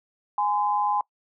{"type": "tone pair together", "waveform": "sine", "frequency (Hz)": [830.6, 1023.7], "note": ["G#5", "C6"], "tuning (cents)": [0, -38], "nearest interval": "major third", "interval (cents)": 362, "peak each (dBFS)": [-23, -25], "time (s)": [0.38, 1.01], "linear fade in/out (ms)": 2, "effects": ["noise-tail reverb RT60 0.1 s tail -23 dB re dry"]}